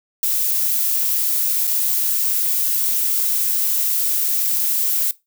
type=noise with dropouts; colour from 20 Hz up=violet; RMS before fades=-19 dBFS; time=0.23-5.11 s; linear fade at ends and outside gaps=1 ms; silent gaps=1.67-1.675 s; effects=noise-tail reverb RT60 0.2 s tail -19 dB re dry